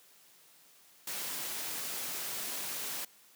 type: noise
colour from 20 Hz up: white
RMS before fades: -38 dBFS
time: 1.07-3.05 s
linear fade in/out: 5 ms
effects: white hiss -61 dBFS RMS until 3.35 s + high-pass 150 Hz 12 dB/octave